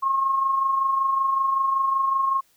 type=tone with amplitude modulation; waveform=sine; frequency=1079 Hz; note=C#6; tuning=47 cents flat; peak=-17 dBFS; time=0.02-2.41 s; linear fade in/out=20 ms; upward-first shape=sine; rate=25.3 Hz; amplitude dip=45%; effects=white hiss -62 dBFS RMS until 2.56 s